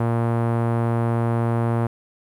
sawtooth tone with low-pass filter, 116.54 Hz, A#2, in tune, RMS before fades -21 dBFS, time 0-1.87 s, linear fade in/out 5 ms, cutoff 1100 Hz, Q 1.1, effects 9-bit

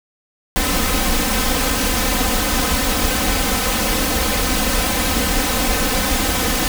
pink noise with comb filter, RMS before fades -18 dBFS, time 0.56-6.68 s, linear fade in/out 0 ms, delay 3.9 ms, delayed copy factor +1, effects none

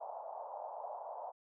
pink band-pass noise, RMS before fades -45 dBFS, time 0-1.32 s, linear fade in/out 20 ms, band 610 to 910 Hz, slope 48 dB/octave, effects none

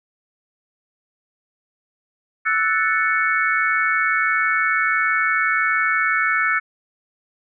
sine chord, F# minor seventh, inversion third, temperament equal, 1318.5 / 1480 / 1760 / 2217 Hz, E6 / F#6 / A6 / C#7, 0 / 0 / 0 / 0 cents, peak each -22 dBFS, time 2.45-6.6 s, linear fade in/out 20 ms, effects none

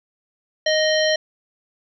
harmonic tone with a mistuned harmonic, 622.3 Hz, D#5, in tune, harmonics 1 / 3 / 5 / 7 / 9, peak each -18 / -23 / -25 / -26 / -28 dBFS, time 0.66-1.16 s, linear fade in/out 5 ms, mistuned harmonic 7, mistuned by -91 cents, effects none

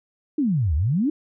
sine exponential two-way sweep, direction down then up, 321.5 to 69.3 to 321.5 Hz, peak -18 dBFS, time 0.38-1.1 s, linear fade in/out 5 ms, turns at 0.75 s, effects none

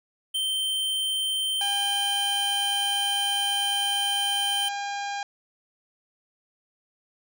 square tone, 3115 Hz, G7, 12 cents flat, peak -25 dBFS, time 0.34-4.69 s, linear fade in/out 10 ms
harmonic tone, 806 Hz, G5, 48 cents sharp, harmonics 1 / 2 / 3 / 4 / 5 / 6 / 7 / 8 / 9, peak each -30 / -36 / -40 / -42 / -44 / -46 / -47 / -48 / -49 dBFS, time 1.61-5.23 s, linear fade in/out 2 ms
effects none

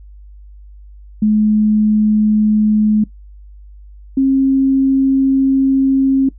sine tone pair in turn, 213.2 / 268.6 Hz, G#3 / C4, +46 / +46 cents, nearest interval major third, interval 400 cents, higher second, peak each -9 / -9 dBFS, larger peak neither, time 1.22-3.04 / 4.17-6.29 s, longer second, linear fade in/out 5 ms, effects noise-tail reverb RT60 0.1 s tail -19 dB re dry + added 50 Hz sine -35 dBFS peak until 6.38 s

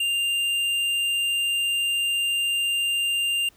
sine tone with tanh clipping, 2794 Hz, F7, in tune, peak -23 dBFS, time 0-3.49 s, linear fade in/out 5 ms, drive 11 dB, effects pink hiss -58 dBFS RMS until 3.56 s

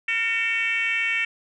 sine tone with frequency modulation, 2252 Hz, C#7, 27 cents sharp, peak -20 dBFS, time 0.08-1.25 s, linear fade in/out 5 ms, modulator 429 Hz, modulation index 1.2, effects tanh soft clip ceiling -16 dBFS

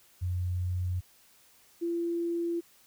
sine tone pair in turn, 90.1 / 340.2 Hz, F#2 / F4, -45 / -45 cents, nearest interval octave + major seventh, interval 2300 cents, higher second, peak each -28 / -28 dBFS, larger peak neither, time 0.21-1.01 / 1.81-2.61 s, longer neither, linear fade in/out 20 ms, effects white hiss -61 dBFS RMS until 2.86 s

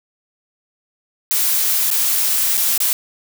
blue noise with dropouts, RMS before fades -17 dBFS, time 1.31-2.93 s, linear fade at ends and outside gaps 0 ms, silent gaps 1.903-1.913 / 2.571-2.576 / 2.778-2.803 s, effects none

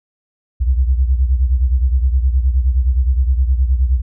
sine beating tone pair, 62.3 / 71.9 Hz, B1 / D2, +16 / -36 cents, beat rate 9.6 Hz, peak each -12 / -18 dBFS, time 0.6-4.02 s, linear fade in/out 20 ms, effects none

